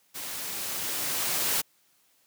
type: noise with level ramp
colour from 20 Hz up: white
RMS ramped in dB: -37 to -26 dBFS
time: 0.14-1.62 s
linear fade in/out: 20 ms
effects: white hiss -66 dBFS RMS until 2.26 s + high-pass 100 Hz 12 dB/octave